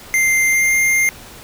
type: tone with pitch glide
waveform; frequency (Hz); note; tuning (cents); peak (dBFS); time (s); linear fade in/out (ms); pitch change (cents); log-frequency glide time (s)
square; 2093 to 2110; C7 to C7; 0 to +14; -13; 0.14-1.09; 0; +14; 0.47-0.75
effects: pink hiss -38 dBFS RMS until 1.43 s